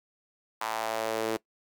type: tone with high-pass filter sweep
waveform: sawtooth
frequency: 111.4 Hz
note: A2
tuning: 22 cents sharp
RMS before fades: -31 dBFS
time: 0.61-1.37 s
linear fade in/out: 5 ms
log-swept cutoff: 950 to 380 Hz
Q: 2.6
effects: noise-tail reverb RT60 0.1 s tail -20 dB re dry